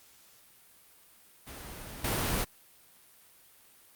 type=noise with level steps; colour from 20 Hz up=pink; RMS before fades=-44 / -30 dBFS; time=1.46-2.45 s; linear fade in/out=20 ms; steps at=2.04 s; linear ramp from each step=5 ms; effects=white hiss -59 dBFS RMS until 3.95 s + Opus 48 kbps